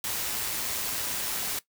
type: noise with amplitude modulation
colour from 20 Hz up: white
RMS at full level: -30 dBFS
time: 0.04-1.59 s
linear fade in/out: 2 ms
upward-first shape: sine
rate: 113 Hz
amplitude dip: 25%
effects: noise-tail reverb RT60 0.1 s tail -17 dB re dry